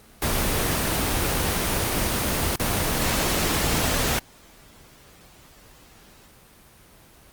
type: noise with dropouts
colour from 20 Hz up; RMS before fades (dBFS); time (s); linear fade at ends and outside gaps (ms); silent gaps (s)
pink; -23; 0.22-4.19; 2; 2.559-2.597
effects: pink hiss -51 dBFS RMS until 7.32 s + Opus 24 kbps